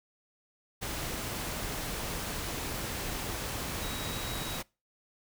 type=tone in noise; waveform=sine; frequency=3839 Hz; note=B7; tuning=50 cents flat; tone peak=-43 dBFS; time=3.81-4.59 s; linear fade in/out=20 ms; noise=pink; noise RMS=-36 dBFS; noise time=0.81-4.63 s; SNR=-10 dB; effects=noise-tail reverb RT60 0.3 s tail -25 dB re dry